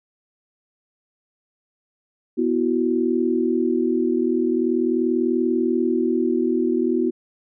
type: chord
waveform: sine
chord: B suspended fourth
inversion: none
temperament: equal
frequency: 246.9 / 329.6 / 370 Hz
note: B3 / E4 / F#4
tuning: 0 / 0 / 0 cents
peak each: -22 dBFS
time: 2.37-7.11 s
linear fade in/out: 20 ms
effects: none